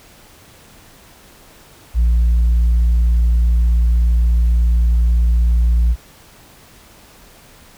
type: tone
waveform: sine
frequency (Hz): 58.27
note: A#1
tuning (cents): 0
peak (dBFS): -8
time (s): 1.94-5.96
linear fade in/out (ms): 50
effects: tanh soft clip ceiling -9 dBFS + pink hiss -45 dBFS RMS until 7.77 s